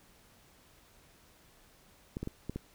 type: clicks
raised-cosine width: 3 ms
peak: -23 dBFS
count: 5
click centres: 2.169 / 2.23 / 2.274 / 2.496 / 2.56 s
effects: pink hiss -62 dBFS RMS until 2.74 s